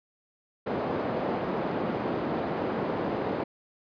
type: band-pass noise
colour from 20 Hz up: white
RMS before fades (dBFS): -30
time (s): 0.66-3.44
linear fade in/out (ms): 10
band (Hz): 160 to 600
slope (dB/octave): 12
effects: resampled to 11025 Hz